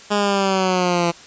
10% pulse linear sweep, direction down, 207.7 to 169.4 Hz, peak -8 dBFS, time 0.1-1.12 s, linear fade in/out 20 ms, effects white hiss -42 dBFS RMS until 1.26 s + resampled to 16000 Hz

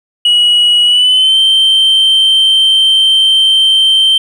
sine tone with pitch glide, 2915 to 3124 Hz, F#7 to G7, -26 to -7 cents, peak -3 dBFS, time 0.25-4.18 s, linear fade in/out 5 ms, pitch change +119 cents, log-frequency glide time 0.85-1.39 s, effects tanh soft clip ceiling -4 dBFS + 7-bit

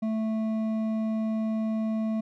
triangle tone with hard clipping, 220 Hz, A3, in tune, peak -27 dBFS, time 0.02-2.21 s, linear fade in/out 10 ms, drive 11 dB, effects none

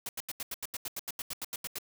white noise bursts, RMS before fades -37 dBFS, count 16, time 0.06-1.785 s, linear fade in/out 2 ms, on 30 ms, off 83 ms, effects none

